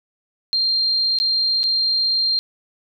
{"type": "tone with dropouts", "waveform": "sine", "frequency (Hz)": 4186, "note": "C8", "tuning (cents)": 0, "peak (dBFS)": -16, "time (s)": [0.53, 2.39], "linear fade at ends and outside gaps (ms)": 0, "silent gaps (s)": [[1.187, 1.2], [1.632, 1.639]], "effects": []}